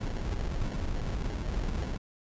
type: noise with sample-and-hold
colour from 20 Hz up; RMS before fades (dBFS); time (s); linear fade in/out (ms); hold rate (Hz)
brown; -32; 0-1.98; 20; 1225
effects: resampled to 16000 Hz